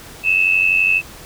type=tone pair together; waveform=sine; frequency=2569 / 2661 Hz; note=E7 / E7; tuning=-45 / +16 cents; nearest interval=minor second; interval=61 cents; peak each=-15 dBFS; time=0.23-1.02 s; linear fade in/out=50 ms; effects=pink hiss -38 dBFS RMS until 1.25 s